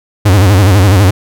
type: tone with vibrato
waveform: 45% pulse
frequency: 97.2 Hz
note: G2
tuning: 14 cents flat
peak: -4 dBFS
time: 0.25-1.11 s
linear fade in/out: 10 ms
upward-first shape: sine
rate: 12 Hz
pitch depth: 150 cents each way
effects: none